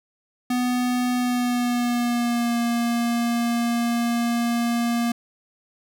square tone with pitch glide, 247.8 to 235.7 Hz, B3 to A#3, +6 to +19 cents, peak -21 dBFS, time 0.5-5.12 s, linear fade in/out 5 ms, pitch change -87 cents, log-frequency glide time 1.16-2.58 s, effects none

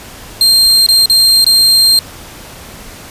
40% pulse tone with dropouts, 4186 Hz, C8, in tune, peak -4 dBFS, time 0.41-1.99 s, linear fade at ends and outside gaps 1 ms, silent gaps 0.864-0.887 / 1.058-1.098 / 1.444-1.465 s, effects pink hiss -32 dBFS RMS until 3.1 s + resampled to 32000 Hz

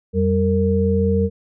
sine tone cluster, 87.8 / 193.3 / 459.8 Hz, F2 / G3 / A#4, +10 / -24 / -24 cents, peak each -19 dBFS, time 0.13-1.3 s, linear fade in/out 50 ms, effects none

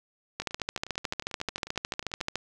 two click trains, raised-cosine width 0.2 ms, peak -12 / -24 dBFS, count 28 / 21, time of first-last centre 0.4-2.357 / 0.42-2.206 s, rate 13.8 / 11.2 Hz, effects none

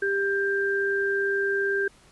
sine tone pair together, 396.1 / 1584.4 Hz, G4 / G6, +18 / +18 cents, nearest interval 2 octaves, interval 2400 cents, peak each -25 dBFS, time 0.02-1.88 s, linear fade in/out 5 ms, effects pink hiss -56 dBFS RMS until 2.11 s + resampled to 24000 Hz

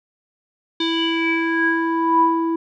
square tone with low-pass filter sweep, 329.6 Hz, E4, in tune, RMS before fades -19 dBFS, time 0.8-2.56 s, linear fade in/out 5 ms, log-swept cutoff 3700 to 710 Hz, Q 8.2, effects none

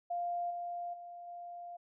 sine tone with level steps, 698.5 Hz, F5, in tune, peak -33 / -37 / -45 / -43 dBFS, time 0.1-1.77 s, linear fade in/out 10 ms, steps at 0.5 / 0.93 / 1.27 s, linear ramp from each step 10 ms, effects none

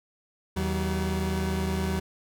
30% pulse tone pair together, 79.89 / 190 Hz, D#2 / F#3, +46 / +46 cents, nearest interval octave + minor third, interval 1500 cents, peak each -26 / -26 dBFS, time 0.56-2 s, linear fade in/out 10 ms, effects none

